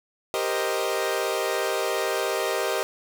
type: chord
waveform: sawtooth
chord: C minor seventh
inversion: second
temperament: equal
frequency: 392 / 466.2 / 523.3 / 622.3 Hz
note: G4 / Bb4 / C5 / Eb5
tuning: 0 / 0 / 0 / 0 cents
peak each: -25 / -26 / -27 / -25 dBFS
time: 0.34-2.83 s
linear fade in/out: 0 ms
effects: none